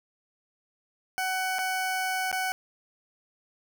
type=tone with dropouts; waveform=20% pulse; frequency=750 Hz; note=F#5; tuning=23 cents sharp; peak=-22 dBFS; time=1.18-2.52 s; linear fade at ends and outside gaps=0 ms; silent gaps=1.585-1.59 / 2.315-2.327 s; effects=none

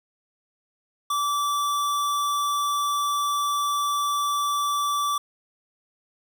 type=tone; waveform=square; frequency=1160 Hz; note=D6; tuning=22 cents flat; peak=-23 dBFS; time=1.1-5.18 s; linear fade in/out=5 ms; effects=none

